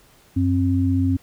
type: tone pair together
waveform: sine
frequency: 93.9 / 266 Hz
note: F#2 / C4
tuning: +26 / +29 cents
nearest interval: octave + tritone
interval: 1803 cents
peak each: -19 dBFS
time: 0.36-1.17 s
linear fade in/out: 10 ms
effects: pink hiss -54 dBFS RMS until 1.22 s